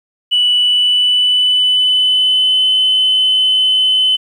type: tone with pitch glide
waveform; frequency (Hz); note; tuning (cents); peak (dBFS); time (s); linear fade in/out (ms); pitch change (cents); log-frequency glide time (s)
sine; 2959 to 3035; F#7 to F#7; -1 to +43; -8; 0.31-4.17; 20; +44; 0.55-2.67
effects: tanh soft clip ceiling -5 dBFS + 8-bit